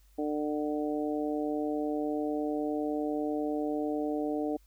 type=harmonic tone; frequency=149.7 Hz; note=D3; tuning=33 cents sharp; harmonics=2 / 3 / 4 / 5; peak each=-31 / -35 / -37 / -39 dBFS; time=0.18-4.57 s; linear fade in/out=10 ms; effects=added 50 Hz sine -58 dBFS peak until 4.66 s + white hiss -69 dBFS RMS until 4.66 s